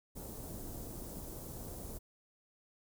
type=band-stop noise; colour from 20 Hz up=pink; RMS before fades=-45 dBFS; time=0.15-1.99 s; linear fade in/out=20 ms; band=600 to 9000 Hz; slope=12 dB/octave; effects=none